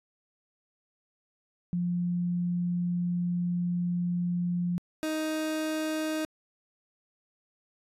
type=tone pair in turn; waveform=sine / 30% pulse; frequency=175.7 / 312.3 Hz; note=F3 / D#4; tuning=+11 / +7 cents; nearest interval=minor seventh; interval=996 cents; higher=second; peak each=-26 dBFS; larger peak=neither; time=1.73-4.78 / 5.03-6.25 s; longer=first; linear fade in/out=0 ms; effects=resampled to 32000 Hz